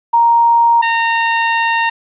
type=tone pair in turn; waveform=sine / 20% pulse; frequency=934 / 919 Hz; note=A#5 / A#5; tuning=+3 / -25 cents; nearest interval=unison; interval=28 cents; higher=first; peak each=-7 dBFS; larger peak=neither; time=0.13-0.82 / 0.82-1.9 s; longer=second; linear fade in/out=10 ms; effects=resampled to 8000 Hz + 8-bit